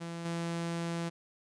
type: tone with level steps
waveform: sawtooth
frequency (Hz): 168.7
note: E3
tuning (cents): +40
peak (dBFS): -34 / -29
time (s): 0-1.1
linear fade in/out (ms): 20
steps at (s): 0.25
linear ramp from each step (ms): 5
effects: resampled to 22050 Hz